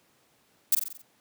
violet noise with echo, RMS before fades -20 dBFS, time 0.72-0.75 s, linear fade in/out 5 ms, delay 45 ms, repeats 6, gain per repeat -5 dB, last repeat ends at 1.02 s, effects pink hiss -65 dBFS RMS until 1.2 s + high-pass 150 Hz 12 dB/octave

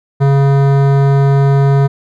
sine tone with hard clipping, 138.59 Hz, C#3, in tune, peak -9 dBFS, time 0.2-1.88 s, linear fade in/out 20 ms, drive 16 dB, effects none

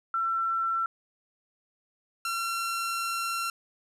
sine / sawtooth tone pair in turn, 1346 / 1362.4 Hz, E6 / F6, +36 / -43 cents, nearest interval unison, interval 21 cents, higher second, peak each -25 dBFS, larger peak neither, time 0.14-0.86 / 2.25-3.5 s, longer second, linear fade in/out 2 ms, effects resampled to 32000 Hz + 11-bit

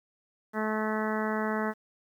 harmonic tone, 216.3 Hz, A3, 29 cents flat, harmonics 1 / 2 / 3 / 4 / 5 / 6 / 7 / 8 / 9, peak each -31 / -34 / -36 / -37 / -38 / -39 / -39 / -40 / -41 dBFS, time 0.53-1.74 s, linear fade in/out 50 ms, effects 10-bit

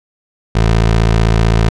20% pulse tone, 55.7 Hz, A1, 22 cents sharp, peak -4 dBFS, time 0.55-1.69 s, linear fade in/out 5 ms, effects low-pass 6000 Hz 12 dB/octave

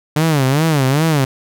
sawtooth tone with vibrato, 145.8 Hz, D3, 12 cents flat, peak -8 dBFS, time 0.16-1.25 s, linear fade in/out 5 ms, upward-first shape sine, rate 2.5 Hz, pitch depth 200 cents each way, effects none

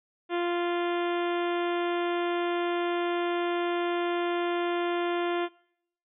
harmonic tone, 348 Hz, F4, 6 cents flat, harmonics 1 / 2 / 3 / 4 / 5 / 6 / 7 / 8 / 9 / 10, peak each -27 / -33 / -37 / -39 / -41 / -43 / -44 / -45 / -46 / -47 dBFS, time 0.29-5.49 s, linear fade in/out 50 ms, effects noise-tail reverb RT60 0.7 s tail -22 dB re dry

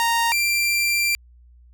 sawtooth tone pair in turn, 929 / 2364 Hz, A#5 / D7, -6 / +11 cents, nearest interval octave + major third, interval 1617 cents, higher second, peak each -14 / -15 dBFS, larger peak first, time 0-0.32 / 0.32-1.15 s, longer second, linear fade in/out 0 ms, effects added 60 Hz sine -47 dBFS peak until 1.73 s

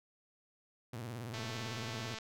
sawtooth tone with vibrato, 116.54 Hz, A#2, in tune, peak -37 dBFS, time 0.93-2.15 s, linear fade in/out 5 ms, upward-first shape sine, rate 18 Hz, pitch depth 160 cents each way
click train, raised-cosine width 0.2 ms, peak -27 dBFS, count 188, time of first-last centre 1.34-2.186 s, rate 221 Hz
effects none

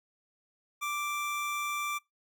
25% pulse tone, 1174.7 Hz, D6, in tune, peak -28 dBFS, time 0.81-1.99 s, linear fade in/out 20 ms, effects noise-tail reverb RT60 0.2 s tail -25 dB re dry

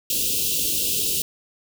white band-stop noise, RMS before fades -23 dBFS, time 0.1-1.22 s, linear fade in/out 2 ms, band 530 to 2600 Hz, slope 96 dB/octave, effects none

